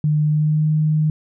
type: tone with pitch glide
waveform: sine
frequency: 151.2 to 154.2 Hz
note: D#3 to D#3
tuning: -49 to -15 cents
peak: -14 dBFS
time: 0.04-1.1 s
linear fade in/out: 2 ms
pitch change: +34 cents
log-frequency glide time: 0.25-0.67 s
effects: none